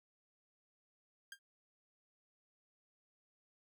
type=tone with exponential decay; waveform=sawtooth; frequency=1603 Hz; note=G6; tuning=38 cents sharp; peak=-40 dBFS; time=1.32-1.39 s; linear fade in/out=2 ms; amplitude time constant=15 ms; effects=none